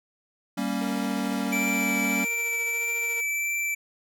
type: chord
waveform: square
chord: G diminished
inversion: none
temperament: equal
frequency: 196 / 233.1 / 277.2 Hz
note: G3 / Bb3 / Db4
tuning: 0 / 0 / 0 cents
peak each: -31 dBFS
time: 0.57-2.25 s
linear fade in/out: 10 ms
type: tone with tremolo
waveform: sawtooth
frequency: 466.2 Hz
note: A#4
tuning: in tune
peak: -34 dBFS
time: 0.81-3.21 s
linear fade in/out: 5 ms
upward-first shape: sine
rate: 14 Hz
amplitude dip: 45%
type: tone with vibrato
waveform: square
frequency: 2328 Hz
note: D7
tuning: 16 cents flat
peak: -26 dBFS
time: 1.52-3.75 s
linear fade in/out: 10 ms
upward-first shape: triangle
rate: 1.6 Hz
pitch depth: 12 cents each way
effects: none